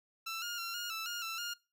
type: tone with pitch steps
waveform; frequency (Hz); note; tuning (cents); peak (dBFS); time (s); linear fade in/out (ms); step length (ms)
15% pulse; 1335 / 1419 / 1367 / 1426 / 1322 / 1419 / 1335 / 1416; E6 / F6 / F6 / F6 / E6 / F6 / E6 / F6; +22 / +27 / -37 / +36 / +5 / +27 / +22 / +23; -31; 0.26-1.54; 10; 160
effects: noise-tail reverb RT60 0.3 s tail -23 dB re dry